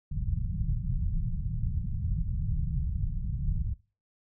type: low-pass noise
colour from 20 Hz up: pink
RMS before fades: -30 dBFS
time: 0.11-3.74 s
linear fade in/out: 10 ms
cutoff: 170 Hz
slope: 48 dB/octave
effects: noise-tail reverb RT60 0.3 s tail -17 dB re dry